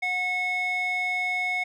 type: tone with band-pass filter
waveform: square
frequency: 730 Hz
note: F#5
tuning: 24 cents flat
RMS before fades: -27 dBFS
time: 0.02-1.64 s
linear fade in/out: 10 ms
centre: 1900 Hz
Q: 5.7
effects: none